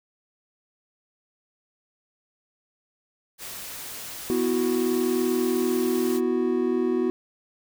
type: noise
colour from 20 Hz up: white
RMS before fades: -37 dBFS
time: 3.38-6.21 s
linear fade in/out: 50 ms
type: chord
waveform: triangle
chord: B suspended fourth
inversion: none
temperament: equal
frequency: 246.9 / 329.6 / 370 Hz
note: B3 / E4 / F#4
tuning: 0 / 0 / 0 cents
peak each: -24 / -26 / -22 dBFS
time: 4.3-7.1 s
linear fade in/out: 0 ms
effects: none